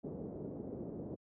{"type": "low-pass noise", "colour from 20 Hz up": "white", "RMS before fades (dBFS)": -43, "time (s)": [0.03, 1.16], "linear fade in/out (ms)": 20, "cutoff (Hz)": 450, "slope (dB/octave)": 24, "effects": ["high-pass 100 Hz 12 dB/octave"]}